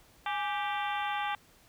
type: harmonic tone with a mistuned harmonic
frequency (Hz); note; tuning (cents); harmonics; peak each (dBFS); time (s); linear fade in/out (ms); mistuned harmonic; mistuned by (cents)
392; G4; 0; 2 / 3 / 4 / 5 / 6 / 7 / 8 / 9; -33 / -37 / -39 / -41 / -43 / -44 / -45 / -46; 0.26-1.35; 2; 2; +88
effects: pink hiss -61 dBFS RMS until 1.68 s